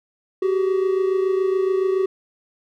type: tone pair together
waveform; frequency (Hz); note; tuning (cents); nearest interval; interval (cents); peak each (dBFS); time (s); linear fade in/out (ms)
triangle; 377.5 / 404.6; F#4 / G#4; +35 / -45; minor second; 120; -16 / -23; 0.42-2.06; 5
effects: none